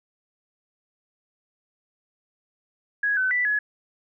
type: tone with pitch steps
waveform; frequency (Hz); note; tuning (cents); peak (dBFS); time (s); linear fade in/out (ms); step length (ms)
sine; 1663 / 1517 / 1975 / 1691; G#6 / F#6 / B6 / G#6; +2 / +43 / 0 / +31; -20; 3.03-3.59; 5; 140
effects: none